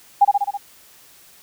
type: tone with echo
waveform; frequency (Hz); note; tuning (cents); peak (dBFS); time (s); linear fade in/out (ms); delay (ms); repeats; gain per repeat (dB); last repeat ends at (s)
sine; 809; G#5; -46; -7; 0.21-0.25; 10; 65; 5; -3; 0.575
effects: white hiss -49 dBFS RMS until 1.42 s